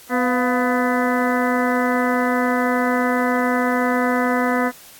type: harmonic tone with a mistuned harmonic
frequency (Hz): 250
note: B3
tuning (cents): +21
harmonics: 1 / 2 / 3 / 4 / 5 / 6 / 7 / 8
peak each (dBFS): -20 / -23 / -25 / -26 / -27 / -28 / -28 / -29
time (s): 0.09-4.72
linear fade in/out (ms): 50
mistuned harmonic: 3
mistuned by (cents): -84
effects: white hiss -44 dBFS RMS until 4.99 s + AAC 64 kbps